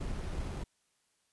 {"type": "noise with sample-and-hold", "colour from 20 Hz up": "brown", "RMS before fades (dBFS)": -37, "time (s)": [0, 0.64], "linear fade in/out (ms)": 10, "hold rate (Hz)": 7350, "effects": ["white hiss -75 dBFS RMS until 1.32 s", "resampled to 24000 Hz"]}